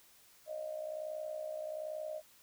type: tone with amplitude modulation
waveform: sine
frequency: 620 Hz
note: D#5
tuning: 6 cents flat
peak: -35 dBFS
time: 0.46-2.22 s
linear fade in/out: 50 ms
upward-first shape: sine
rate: 61.2 Hz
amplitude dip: 70%
effects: white hiss -63 dBFS RMS until 2.42 s